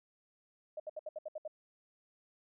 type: tone bursts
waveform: sine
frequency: 617 Hz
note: D#5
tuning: 15 cents flat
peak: -38 dBFS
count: 8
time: 0.77-1.478 s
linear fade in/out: 5 ms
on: 29 ms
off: 68 ms
effects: none